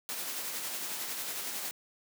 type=noise with tremolo; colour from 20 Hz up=white; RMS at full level=-36 dBFS; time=0.09-1.71 s; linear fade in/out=0 ms; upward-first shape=sine; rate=11 Hz; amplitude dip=30%; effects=high-pass 200 Hz 12 dB/octave